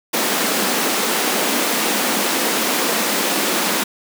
pink high-pass noise, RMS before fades -19 dBFS, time 0.13-3.84 s, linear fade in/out 10 ms, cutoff 200 Hz, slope 48 dB/octave, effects none

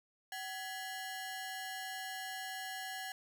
sawtooth ring-modulated tone, 1221 Hz, D#6, 33 cents flat, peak -34 dBFS, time 0.32-3.12 s, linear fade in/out 2 ms, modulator 459 Hz, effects none

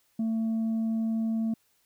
sine tone with tanh clipping, 224 Hz, A3, 31 cents sharp, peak -26 dBFS, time 0.19-1.54 s, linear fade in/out 5 ms, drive 2 dB, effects white hiss -69 dBFS RMS until 1.85 s

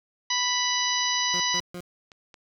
harmonic tone, 987.8 Hz, B5, in tune, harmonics 1 / 2 / 3 / 4 / 5 / 6, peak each -30 / -30 / -30 / -30 / -30 / -30 dBFS, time 0.3-1.6 s, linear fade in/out 5 ms
20% pulse tone bursts, 177.5 Hz, F3, 28 cents sharp, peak -30 dBFS, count 3, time 1.34-1.806 s, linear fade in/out 0 ms, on 62 ms, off 140 ms
clicks, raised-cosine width 0.2 ms, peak -30 dBFS, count 5, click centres 1.363 / 1.408 / 1.773 / 2.118 / 2.342 s
effects none

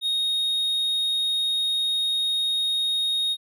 triangle tone, 3729 Hz, A#7, in tune, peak -20 dBFS, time 0.01-3.37 s, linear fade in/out 50 ms, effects none

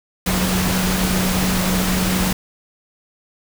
sine tone in noise, 185 Hz, F#3, in tune, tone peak -19 dBFS, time 0.26-2.33 s, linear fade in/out 5 ms, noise pink, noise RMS -21 dBFS, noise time 0.26-2.33 s, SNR -1 dB, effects none

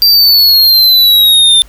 square exponential sweep, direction down, 4727 to 3567 Hz, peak -4 dBFS, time 0.02-1.62 s, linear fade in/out 0 ms, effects added 50 Hz sine -34 dBFS peak until 1.68 s + pink hiss -43 dBFS RMS until 1.68 s

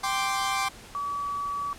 sawtooth chord, G suspended fourth, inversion none, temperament equal, 784 / 1046.5 / 1174.7 Hz, G5 / C6 / D6, 0 / 0 / 0 cents, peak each -26 dBFS, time 0.03-0.69 s, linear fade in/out 10 ms
sine tone, 1143 Hz, D6, 47 cents flat, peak -28 dBFS, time 0.95-1.73 s, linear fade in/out 0 ms
effects pink hiss -47 dBFS RMS until 1.78 s + low-pass 11000 Hz 12 dB/octave

